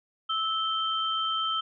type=tone pair together; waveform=sine; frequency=1308 / 3123 Hz; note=E6 / G7; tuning=-14 / -7 cents; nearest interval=octave + minor third; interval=1507 cents; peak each=-28 / -29 dBFS; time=0.29-1.61 s; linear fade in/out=10 ms; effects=none